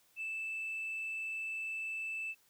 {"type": "tone with frequency modulation", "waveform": "sine", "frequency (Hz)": 2637, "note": "E7", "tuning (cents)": 0, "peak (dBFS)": -35, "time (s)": [0.16, 2.35], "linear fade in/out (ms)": 50, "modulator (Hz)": 46.2, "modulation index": 0.22, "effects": ["tanh soft clip ceiling -34 dBFS", "white hiss -69 dBFS RMS until 2.49 s"]}